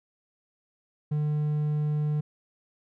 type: tone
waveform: triangle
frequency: 150 Hz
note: D3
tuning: 37 cents sharp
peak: -22 dBFS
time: 1.11-2.21 s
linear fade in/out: 10 ms
effects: none